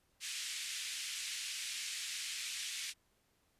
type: band-pass noise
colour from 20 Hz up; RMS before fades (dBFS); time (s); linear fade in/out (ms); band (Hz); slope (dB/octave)
pink; -42; 0.2-2.94; 50; 2200 to 9400; 24
effects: pink hiss -75 dBFS RMS until 3.59 s + resampled to 32000 Hz